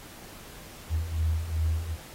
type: beating tone pair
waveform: sine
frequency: 78.4 / 81 Hz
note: D#2 / E2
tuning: +14 / -30 cents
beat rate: 2.6 Hz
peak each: -31 / -26 dBFS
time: 0.89-1.97 s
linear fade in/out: 50 ms
effects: pink hiss -47 dBFS RMS until 2.14 s + AAC 48 kbps